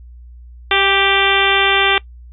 harmonic tone with a mistuned harmonic, 392 Hz, G4, in tune, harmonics 1 / 2 / 3 / 4 / 5 / 6 / 7 / 8 / 9, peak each -20 / -20 / -20 / -20 / -20 / -20 / -20 / -20 / -20 dBFS, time 0.71-1.98 s, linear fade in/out 2 ms, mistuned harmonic 2, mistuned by +17 cents, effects noise-tail reverb RT60 0.1 s tail -22 dB re dry + added 60 Hz sine -35 dBFS peak until 2.32 s

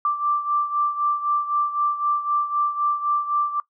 sine beating tone pair, 1174.7 / 1178.6 Hz, D6 / D6, 0 / +6 cents, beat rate 3.9 Hz, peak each -21 / -26 dBFS, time 0.05-3.6 s, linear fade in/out 2 ms, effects noise-tail reverb RT60 0.1 s tail -19 dB re dry

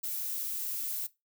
violet noise, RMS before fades -35 dBFS, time 0.03-1.07 s, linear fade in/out 10 ms, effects noise-tail reverb RT60 0.2 s tail -18 dB re dry

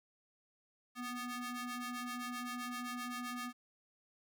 sawtooth ring-modulated tone, 493.9 Hz, B4, in tune, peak -33 dBFS, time 0.95-3.53 s, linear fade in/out 50 ms, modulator 737 Hz, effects none

